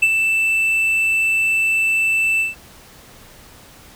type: tone with ADSR envelope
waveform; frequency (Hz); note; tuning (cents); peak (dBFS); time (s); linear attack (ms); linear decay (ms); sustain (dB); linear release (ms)
triangle; 2652; E7; +10; -7; 0.02-2.55; 9; 45; -6; 150
effects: pink hiss -44 dBFS RMS until 3.95 s